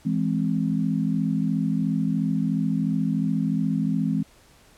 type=chord; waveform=sine; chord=E augmented; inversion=none; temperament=equal; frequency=164.81 / 207.7 / 261.6 Hz; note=E3 / G#3 / B#3; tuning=0 / 0 / 0 cents; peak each=-25 / -25 / -26 dBFS; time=0.05-4.23 s; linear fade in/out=10 ms; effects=pink hiss -55 dBFS RMS until 4.77 s + low-pass 12000 Hz 12 dB/octave